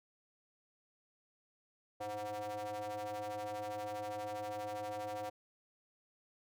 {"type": "ring-modulated tone", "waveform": "square", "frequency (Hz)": 105.7, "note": "G#2", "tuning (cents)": 31, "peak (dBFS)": -37, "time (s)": [2, 5.3], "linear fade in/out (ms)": 10, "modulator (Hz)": 628, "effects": []}